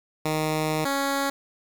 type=tone pair in turn; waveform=10% pulse; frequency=155.5 / 277.2 Hz; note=D#3 / C#4; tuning=-1 / 0 cents; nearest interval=minor seventh; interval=1001 cents; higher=second; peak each=-15 dBFS; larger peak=neither; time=0.25-0.85 / 0.85-1.3 s; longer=first; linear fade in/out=5 ms; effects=8-bit